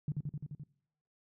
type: tone with echo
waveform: sine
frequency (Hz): 146.6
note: D3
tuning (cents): -3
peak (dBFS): -30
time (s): 0.08-0.12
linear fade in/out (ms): 2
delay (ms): 86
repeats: 6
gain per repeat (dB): -2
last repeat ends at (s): 0.636
effects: noise-tail reverb RT60 0.7 s tail -21 dB re dry